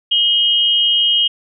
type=tone pair together; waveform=sine; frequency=2894 / 3197 Hz; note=F#7 / G7; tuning=-39 / +33 cents; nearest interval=major second; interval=172 cents; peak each=-14 dBFS; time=0.11-1.28 s; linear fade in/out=10 ms; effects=none